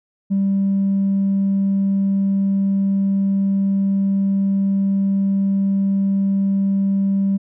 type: tone with tanh clipping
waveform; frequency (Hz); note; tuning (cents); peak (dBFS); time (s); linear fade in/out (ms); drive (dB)
triangle; 196; G3; 0; -15; 0.3-7.38; 20; 5
effects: none